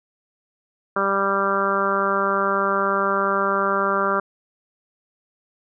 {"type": "harmonic tone", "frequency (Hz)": 196.8, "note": "G3", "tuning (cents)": 7, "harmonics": [1, 2, 3, 4, 5, 6, 7, 8], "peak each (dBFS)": [-30, -26, -26, -33, -28, -23, -24, -31], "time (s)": [0.96, 4.2], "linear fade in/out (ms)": 5, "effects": []}